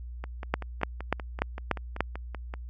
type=two click trains; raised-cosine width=0.5 ms; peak=-22 / -9 dBFS; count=13 / 6; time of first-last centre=0.24-2.539 / 0.54-2.006 s; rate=5.22 / 3.41 Hz; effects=added 60 Hz sine -37 dBFS peak until 2.69 s